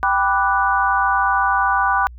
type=chord; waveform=sine; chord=G major seventh; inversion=none; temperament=equal; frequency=784 / 987.8 / 1174.7 / 1480 Hz; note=G5 / B5 / D6 / F#6; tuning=0 / 0 / 0 / 0 cents; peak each=-20 dBFS; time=0.03-2.07 s; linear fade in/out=0 ms; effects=added 60 Hz sine -35 dBFS peak until 2.18 s